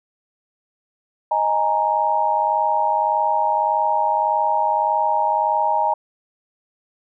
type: chord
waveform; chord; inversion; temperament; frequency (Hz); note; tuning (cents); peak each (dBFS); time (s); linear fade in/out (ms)
sine; D# suspended fourth; none; equal; 622.3 / 830.6 / 932.3; D#5 / G#5 / A#5; 0 / 0 / 0; -24 / -20 / -19; 1.31-5.94; 5
effects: none